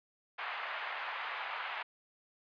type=band-pass noise; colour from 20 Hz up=pink; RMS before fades=-40 dBFS; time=0.38-1.83 s; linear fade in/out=10 ms; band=790 to 2800 Hz; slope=24 dB/octave; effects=resampled to 11025 Hz